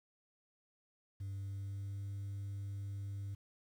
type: tone with pitch glide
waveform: sine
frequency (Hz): 98 to 99.54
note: G2 to G2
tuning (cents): 0 to +27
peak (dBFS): -37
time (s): 1.2-3.35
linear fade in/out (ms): 10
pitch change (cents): +27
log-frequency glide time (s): 1.31-2.04
effects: tanh soft clip ceiling -39 dBFS + 11-bit